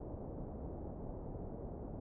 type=low-pass noise; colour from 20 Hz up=pink; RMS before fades=-45 dBFS; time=0-2 s; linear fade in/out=10 ms; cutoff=700 Hz; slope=24 dB/octave; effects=none